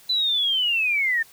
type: linear sweep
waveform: sine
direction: down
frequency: 4032 to 1776 Hz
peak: -19 dBFS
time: 0.09-1.23 s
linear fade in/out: 10 ms
effects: white hiss -51 dBFS RMS until 1.32 s